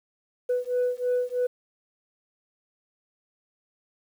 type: beating tone pair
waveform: sine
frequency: 493.9 / 497 Hz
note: B4 / B4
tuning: 0 / +11 cents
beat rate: 3.1 Hz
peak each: -25 dBFS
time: 0.49-1.47 s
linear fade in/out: 10 ms
effects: tanh soft clip ceiling -19 dBFS + 9-bit